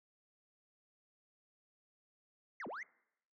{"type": "linear two-way sweep", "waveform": "sine", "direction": "down then up", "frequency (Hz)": [2176, 177.3, 2176], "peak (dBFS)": -40, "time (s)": [2.6, 2.83], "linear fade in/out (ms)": 2, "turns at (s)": 2.67, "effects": ["noise-tail reverb RT60 0.8 s tail -25 dB re dry", "tanh soft clip ceiling -40 dBFS"]}